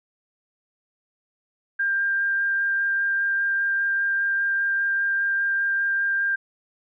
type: tone with vibrato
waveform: sine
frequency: 1594 Hz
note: G6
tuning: 28 cents sharp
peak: -20 dBFS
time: 1.79-6.36 s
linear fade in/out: 10 ms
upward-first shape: sine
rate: 5 Hz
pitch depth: 8 cents each way
effects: none